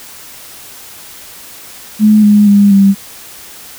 sine tone with pitch steps, 213.3 / 207.7 / 202.3 / 196.96 Hz, G#3 / G#3 / G#3 / G3, +46 / 0 / -45 / +8 cents, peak -3 dBFS, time 1.99-2.95 s, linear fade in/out 50 ms, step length 240 ms, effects white hiss -33 dBFS RMS until 3.78 s

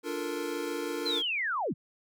square chord, Bb major seventh, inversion first, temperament equal, 293.7 / 349.2 / 440 / 466.2 Hz, D4 / F4 / A4 / Bb4, 0 / 0 / 0 / 0 cents, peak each -38 / -38 / -41 / -37 dBFS, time 0.03-1.23 s, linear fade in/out 50 ms
sine linear sweep, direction down, 4225 to 89 Hz, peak -28 dBFS, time 1.05-1.74 s, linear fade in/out 20 ms
effects none

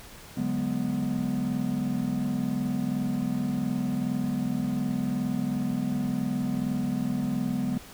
triangle chord, G# half-diminished seventh, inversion second, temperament equal with one note detuned, 143.4 / 185 / 207.7 / 246.9 Hz, D3 / F#3 / G#3 / B3, -41 / 0 / 0 / 0 cents, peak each -32 / -31 / -29 / -27 dBFS, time 0.37-7.78 s, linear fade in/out 5 ms, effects pink hiss -47 dBFS RMS until 7.93 s

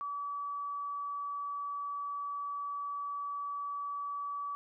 sine tone, 1146 Hz, D6, 43 cents flat, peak -35 dBFS, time 0.01-4.55 s, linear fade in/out 0 ms, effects none

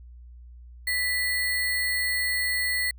sine tone with sample-and-hold, 1975.5 Hz, B6, in tune, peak -23 dBFS, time 0.87-2.91 s, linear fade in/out 5 ms, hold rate 6300 Hz, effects added 60 Hz sine -43 dBFS peak until 2.98 s

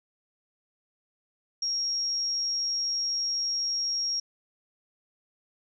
sine tone, 5588 Hz, F8, in tune, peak -26 dBFS, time 1.62-4.2 s, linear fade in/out 5 ms, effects none

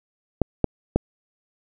clicks, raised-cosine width 2 ms, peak -4 dBFS, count 3, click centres 0.417 / 0.643 / 0.96 s, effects none

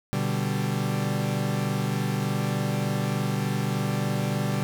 40% pulse chord, G major, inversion first, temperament equal, 123.47 / 146.83 / 196 Hz, B2 / D3 / G3, 0 / 0 / 0 cents, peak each -28 dBFS, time 0.13-4.63 s, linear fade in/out 0 ms, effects none

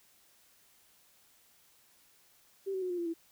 sine tone with pitch steps, 390 / 377.6 / 365.6 / 353.9 / 342.7 / 331.8 Hz, G4 / F#4 / F#4 / F4 / F4 / E4, -9 / +35 / -21 / +23 / -33 / +11 cents, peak -32 dBFS, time 2.66-3.14 s, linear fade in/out 20 ms, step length 80 ms, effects white hiss -65 dBFS RMS until 3.31 s

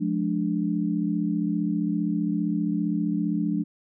sine chord, D diminished, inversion first, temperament just, 176.2 / 211.4 / 293.7 Hz, F3 / Ab3 / D4, +16 / +31 / 0 cents, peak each -27 dBFS, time 0-3.64 s, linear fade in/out 20 ms, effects none

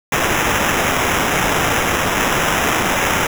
white noise with sample-and-hold, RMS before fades -17 dBFS, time 0.12-3.27 s, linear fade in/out 5 ms, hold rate 4410 Hz, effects none

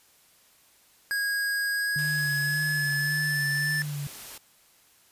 square tone with pitch glide, 1642 to 1759.9 Hz, G#6 to A6, -20 to 0 cents, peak -26 dBFS, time 1.11-3.82 s, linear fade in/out 0 ms, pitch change +120 cents, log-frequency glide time 1.71-3.49 s
sine tone with vibrato, 146.83 Hz, D3, in tune, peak -30 dBFS, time 1.96-4.07 s, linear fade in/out 2 ms, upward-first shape sine, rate 1.8 Hz, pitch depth 45 cents each way
white noise, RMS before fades -42 dBFS, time 1.98-4.38 s, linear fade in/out 5 ms
effects white hiss -60 dBFS RMS until 5.11 s + resampled to 32000 Hz

